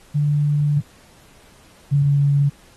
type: tone pair in turn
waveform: sine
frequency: 146.83 / 142.07 Hz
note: D3 / C#3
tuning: 0 / +43 cents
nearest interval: minor second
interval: 57 cents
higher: first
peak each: -15 / -13 dBFS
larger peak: second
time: 0.14-0.81 / 1.91-2.5 s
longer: first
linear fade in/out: 20 ms
effects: pink hiss -51 dBFS RMS until 2.76 s + AAC 32 kbps